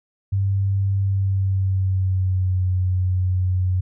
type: tone with pitch glide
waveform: sine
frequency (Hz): 98 to 91.97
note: G2 to F#2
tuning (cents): 0 to -10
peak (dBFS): -17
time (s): 0.32-3.81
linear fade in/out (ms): 10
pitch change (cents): -110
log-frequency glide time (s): 1-2.65
effects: none